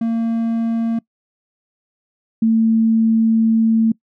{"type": "tone pair in turn", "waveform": ["triangle", "sine"], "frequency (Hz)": [228.6, 224.3], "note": ["A#3", "A3"], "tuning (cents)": [-34, 34], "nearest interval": "unison", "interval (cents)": 32, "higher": "first", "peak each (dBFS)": [-14, -11], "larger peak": "second", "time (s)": [[0.01, 0.99], [2.42, 3.92]], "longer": "second", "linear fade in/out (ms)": 5, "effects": ["noise-tail reverb RT60 0.1 s tail -23 dB re dry"]}